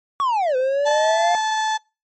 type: linear two-way sweep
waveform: triangle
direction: down then up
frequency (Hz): 1147 to 504 to 710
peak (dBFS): -15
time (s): 0.2-1.35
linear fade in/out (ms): 0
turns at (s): 0.56
type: tone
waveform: 35% pulse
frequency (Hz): 870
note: A5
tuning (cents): -20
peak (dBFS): -17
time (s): 0.85-1.78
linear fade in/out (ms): 20
effects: noise-tail reverb RT60 0.3 s tail -25 dB re dry + MP3 32 kbps